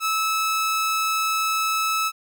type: tone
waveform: sawtooth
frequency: 1303 Hz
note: E6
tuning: 20 cents flat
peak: -17 dBFS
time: 0-2.12 s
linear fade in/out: 50 ms
effects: none